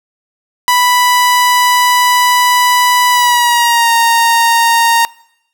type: tone with pitch glide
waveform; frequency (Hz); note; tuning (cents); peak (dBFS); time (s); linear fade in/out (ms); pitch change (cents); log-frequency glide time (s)
sawtooth; 987.8 to 927; B5 to A#5; 0 to -10; -4; 0.68-5.05; 0; -110; 3.11-3.91
effects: noise-tail reverb RT60 0.8 s tail -23 dB re dry